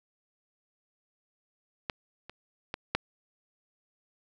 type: clicks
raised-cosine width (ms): 0.3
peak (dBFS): -15 / -27 / -17 / -9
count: 4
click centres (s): 1.898 / 2.296 / 2.741 / 2.95
effects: none